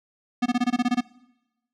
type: tone bursts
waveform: square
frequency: 244.9 Hz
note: B3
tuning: 14 cents flat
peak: -19 dBFS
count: 10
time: 0.42-1.009 s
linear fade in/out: 10 ms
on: 40 ms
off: 21 ms
effects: noise-tail reverb RT60 1.0 s tail -23 dB re dry + low-pass 5000 Hz 12 dB/octave